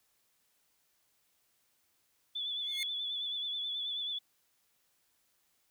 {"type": "tone with vibrato", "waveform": "sine", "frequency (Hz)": 3456, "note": "A7", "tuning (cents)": -32, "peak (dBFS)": -34, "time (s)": [2.35, 4.19], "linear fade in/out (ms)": 10, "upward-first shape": "triangle", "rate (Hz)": 9.3, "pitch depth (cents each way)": 54}
{"type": "tone with exponential growth", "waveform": "sawtooth", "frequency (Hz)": 2149, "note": "C7", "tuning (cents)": 46, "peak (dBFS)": -29, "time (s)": [2.61, 2.83], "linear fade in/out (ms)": 1, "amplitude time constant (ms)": 46}
{"effects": ["white hiss -74 dBFS RMS until 5.7 s"]}